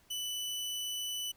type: tone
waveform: sawtooth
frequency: 2982 Hz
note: F#7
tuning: 13 cents sharp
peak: -32 dBFS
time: 0.1-1.32 s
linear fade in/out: 10 ms
effects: pink hiss -66 dBFS RMS until 1.36 s